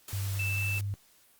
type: high-pass noise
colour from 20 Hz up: white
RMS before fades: -42 dBFS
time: 0.08-0.81 s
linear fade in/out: 2 ms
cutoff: 100 Hz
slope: 12 dB/octave
type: tone with pitch glide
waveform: sine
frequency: 98.5 to 100.34 Hz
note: G2 to G2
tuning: +9 to +41 cents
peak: -30 dBFS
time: 0.13-0.94 s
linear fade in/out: 0 ms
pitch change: +32 cents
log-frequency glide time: 0.39-0.62 s
type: tone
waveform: sine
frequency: 2647 Hz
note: E7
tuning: 7 cents sharp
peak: -31 dBFS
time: 0.39-0.79 s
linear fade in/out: 5 ms
effects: white hiss -62 dBFS RMS until 1.39 s + Opus 48 kbps